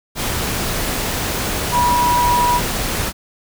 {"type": "tone in noise", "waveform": "sine", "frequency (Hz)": 972, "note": "B5", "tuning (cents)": -28, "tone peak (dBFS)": -13, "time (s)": [1.71, 2.61], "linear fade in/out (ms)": 50, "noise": "pink", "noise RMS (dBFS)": -21, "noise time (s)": [0.15, 3.13], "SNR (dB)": 5, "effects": []}